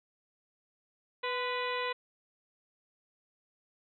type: harmonic tone with a mistuned harmonic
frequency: 493.3 Hz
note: B4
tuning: 2 cents flat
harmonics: 1 / 2 / 3 / 4 / 5 / 6 / 7 / 8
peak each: -36 / -36 / -43 / -39 / -41 / -45 / -45 / -45 dBFS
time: 1.23-1.93 s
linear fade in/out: 10 ms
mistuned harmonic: 2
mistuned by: +46 cents
effects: none